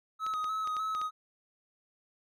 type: tone with vibrato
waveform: triangle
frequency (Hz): 1273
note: D#6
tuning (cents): +39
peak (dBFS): -29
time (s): 0.19-1.11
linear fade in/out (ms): 50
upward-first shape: square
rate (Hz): 3.3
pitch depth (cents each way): 25
type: clicks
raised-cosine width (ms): 0.2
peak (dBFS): -27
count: 7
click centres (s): 0.265 / 0.338 / 0.443 / 0.674 / 0.767 / 0.95 / 1.015
effects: none